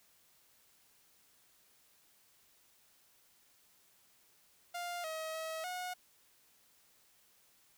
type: tone with pitch steps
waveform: sawtooth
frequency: 701 / 636 / 641 / 726 Hz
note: F5 / D#5 / E5 / F#5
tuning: +6 / +38 / -49 / -33 cents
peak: -35 dBFS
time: 4.74-5.94 s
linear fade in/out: 10 ms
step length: 300 ms
effects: white hiss -68 dBFS RMS until 7.77 s